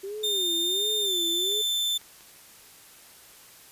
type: tone with vibrato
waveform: sine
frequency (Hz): 380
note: F#4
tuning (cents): +46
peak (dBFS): -32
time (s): 0.03-1.62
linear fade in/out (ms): 10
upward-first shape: sine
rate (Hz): 1.4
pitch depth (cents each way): 210
type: tone with pitch glide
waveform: 40% pulse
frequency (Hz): 3620 to 3541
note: A7 to A7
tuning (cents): +48 to +10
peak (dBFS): -23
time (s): 0.23-1.98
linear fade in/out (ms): 10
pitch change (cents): -38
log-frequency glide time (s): 1.01-1.13
type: clicks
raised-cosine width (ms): 0.2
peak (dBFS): -33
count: 3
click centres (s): 1.519 / 2.015 / 2.208
effects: white hiss -51 dBFS RMS until 3.71 s + resampled to 32000 Hz